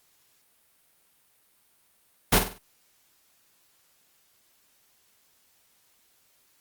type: noise with echo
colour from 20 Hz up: pink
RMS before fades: -18 dBFS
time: 2.32-2.39 s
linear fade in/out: 10 ms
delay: 49 ms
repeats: 4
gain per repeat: -8 dB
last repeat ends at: 2.586 s
effects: white hiss -65 dBFS RMS until 6.6 s + Opus 48 kbps